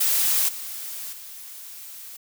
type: noise with level steps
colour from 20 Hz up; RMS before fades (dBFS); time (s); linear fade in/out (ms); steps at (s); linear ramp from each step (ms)
blue; -21 / -34 / -40; 0-2.17; 10; 0.48 / 1.12; 10
effects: none